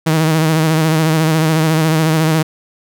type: tone with vibrato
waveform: sawtooth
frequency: 158.6 Hz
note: D#3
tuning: 33 cents sharp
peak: -7 dBFS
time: 0.06-2.43 s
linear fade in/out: 10 ms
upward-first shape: sine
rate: 14 Hz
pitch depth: 45 cents each way
effects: none